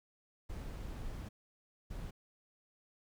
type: noise bursts at uneven times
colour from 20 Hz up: brown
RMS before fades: -43 dBFS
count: 2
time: 0.49-1.29 / 1.9-2.11 s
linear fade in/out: 10 ms
effects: none